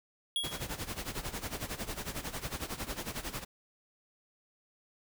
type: tone with exponential decay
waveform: square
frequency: 3322 Hz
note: G#7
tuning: in tune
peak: -28 dBFS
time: 0.36-0.74 s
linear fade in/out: 1 ms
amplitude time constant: 82 ms
type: noise with tremolo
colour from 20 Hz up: pink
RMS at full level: -36 dBFS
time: 0.43-3.45 s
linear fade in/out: 20 ms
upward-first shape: sine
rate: 11 Hz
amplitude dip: 80%
effects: none